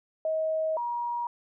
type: tone pair in turn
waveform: sine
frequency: 634 / 953.5 Hz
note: D#5 / A#5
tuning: +32 / +39 cents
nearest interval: perfect fifth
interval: 707 cents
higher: second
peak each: -25 / -28 dBFS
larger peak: first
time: 0.25-0.77 / 0.77-1.27 s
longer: first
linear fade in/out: 2 ms
effects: none